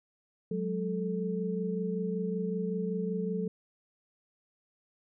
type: tone cluster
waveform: sine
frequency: 182.8 / 208.1 / 438.1 Hz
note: F#3 / G#3 / A4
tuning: -21 / +4 / -7 cents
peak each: -32 / -38 / -34 dBFS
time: 0.51-3.48 s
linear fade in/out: 5 ms
effects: none